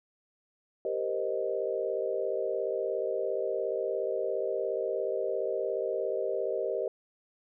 sine chord, C minor seventh, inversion second, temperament equal, 392 / 466.2 / 523.3 / 622.3 Hz, G4 / Bb4 / C5 / Eb5, 0 / 0 / 0 / 0 cents, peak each -34 dBFS, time 0.85-6.88 s, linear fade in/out 2 ms, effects none

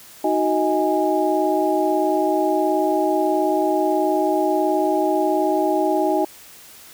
sine tone cluster, 312.1 / 370.6 / 630 / 826 Hz, D#4 / F#4 / D#5 / G#5, +5 / +3 / +21 / -10 cents, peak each -22 dBFS, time 0.24-6.25 s, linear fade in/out 5 ms, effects white hiss -44 dBFS RMS until 6.93 s

